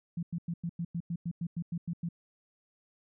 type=tone bursts; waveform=sine; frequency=170 Hz; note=F3; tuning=46 cents flat; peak=-31 dBFS; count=13; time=0.17-2.089 s; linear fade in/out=5 ms; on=59 ms; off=96 ms; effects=none